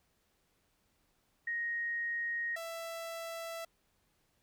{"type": "tone pair in turn", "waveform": ["sine", "sawtooth"], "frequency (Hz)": [1872, 663.7], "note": ["A#6", "E5"], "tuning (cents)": [7, 12], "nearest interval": "octave + tritone", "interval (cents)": 1795, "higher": "first", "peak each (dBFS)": [-33, -36], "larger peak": "first", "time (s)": [[1.47, 2.56], [2.56, 3.65]], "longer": "neither", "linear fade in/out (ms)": 5, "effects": ["pink hiss -75 dBFS RMS until 4.42 s"]}